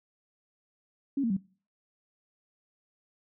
sine tone with pitch steps, 277.2 / 230.4 / 191.53 Hz, C#4 / A#3 / G3, 0 / -20 / -40 cents, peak -25 dBFS, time 1.17-1.368 s, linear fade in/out 5 ms, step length 66 ms, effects noise-tail reverb RT60 0.4 s tail -22 dB re dry

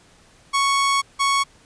sawtooth tone pair in turn, 1108.7 / 1108.7 Hz, C#6 / C#6, 0 / 0 cents, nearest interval unison, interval 0 cents, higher neither, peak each -13 dBFS, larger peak neither, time 0.53-1.02 / 1.19-1.44 s, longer first, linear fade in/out 20 ms, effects pink hiss -53 dBFS RMS until 1.65 s + resampled to 22050 Hz

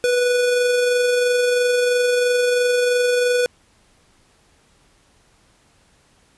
square tone with amplitude modulation, 491.7 Hz, B4, 8 cents flat, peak -15 dBFS, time 0.04-3.46 s, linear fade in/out 0 ms, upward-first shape sine, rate 23 Hz, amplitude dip 25%, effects pink hiss -57 dBFS RMS until 6.37 s + resampled to 24000 Hz

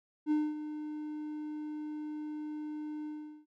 triangle tone with ADSR envelope, 302.8 Hz, D#4, 47 cents flat, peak -23 dBFS, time 0.26-3.46 s, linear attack 51 ms, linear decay 230 ms, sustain -12 dB, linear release 400 ms, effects none

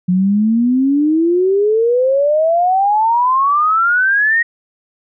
sine exponential sweep, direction up, 177.4 to 1891 Hz, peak -10 dBFS, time 0.08-4.43 s, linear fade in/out 10 ms, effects none

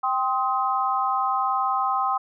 sine chord, C minor, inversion second, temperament equal with one note detuned, 784 / 1046.5 / 1265.5 Hz, G5 / C6 / Eb6, 0 / 0 / +29 cents, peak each -25 dBFS, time 0.03-2.18 s, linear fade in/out 10 ms, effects none

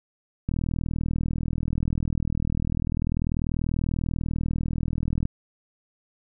click train, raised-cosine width 5 ms, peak -14 dBFS, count 193, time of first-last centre 0.49-5.254 s, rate 40.3 Hz, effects none

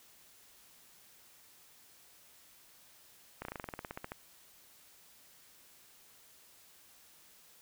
slowing click train, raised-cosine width 0.5 ms, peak -25 dBFS, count 15, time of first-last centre 3.42-4.119 s, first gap 31 ms, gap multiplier 1.07, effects white hiss -61 dBFS RMS until 7.61 s

